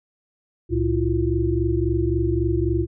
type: tone cluster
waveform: sine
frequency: 67.1 / 113.2 / 330.7 / 354.4 Hz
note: C2 / A2 / E4 / F4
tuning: +44 / +50 / +6 / +25 cents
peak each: -24 dBFS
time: 0.69-2.87 s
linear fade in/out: 50 ms
effects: none